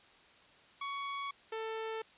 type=tone pair in turn; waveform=sawtooth; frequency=1119 / 444.1 Hz; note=C#6 / A4; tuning=+16 / +16 cents; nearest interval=octave + major third; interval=1600 cents; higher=first; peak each=-33 / -33 dBFS; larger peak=neither; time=0.81-1.31 / 1.52-2.02 s; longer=neither; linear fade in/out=5 ms; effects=white hiss -61 dBFS RMS until 2.17 s + resampled to 8000 Hz